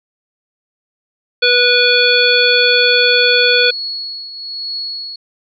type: harmonic tone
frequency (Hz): 490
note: B4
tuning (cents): -14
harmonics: 1 / 3 / 5 / 7 / 9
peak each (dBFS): -15 / -15 / -15 / -15 / -15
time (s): 1.42-3.71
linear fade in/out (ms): 10
type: tone with tremolo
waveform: sine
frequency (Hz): 4356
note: C#8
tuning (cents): -31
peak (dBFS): -19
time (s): 3.63-5.16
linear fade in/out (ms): 5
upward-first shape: triangle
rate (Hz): 1.1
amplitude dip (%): 65
effects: none